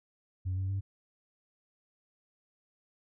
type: tone with pitch steps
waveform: sine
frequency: 92.5 / 95.05 / 97.66 Hz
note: F#2 / F#2 / G2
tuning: 0 / +47 / -6 cents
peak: -28 dBFS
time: 0.45-0.81 s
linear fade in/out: 20 ms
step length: 120 ms
effects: tanh soft clip ceiling -28 dBFS